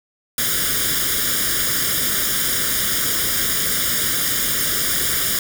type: noise with comb filter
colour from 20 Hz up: white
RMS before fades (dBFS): -20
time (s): 0.38-5.39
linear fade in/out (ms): 2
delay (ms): 0.58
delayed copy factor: +0.85
effects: none